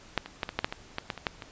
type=clicks; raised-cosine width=0.3 ms; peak=-8 / -23 / -12 / -17 / -10 / -9 / -17 / -14 / -14 / -23 / -10 / -22 dBFS; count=12; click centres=0.177 / 0.26 / 0.432 / 0.491 / 0.59 / 0.645 / 0.725 / 0.984 / 1.102 / 1.177 / 1.268 / 1.422 s; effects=pink hiss -52 dBFS RMS until 1.51 s + resampled to 16000 Hz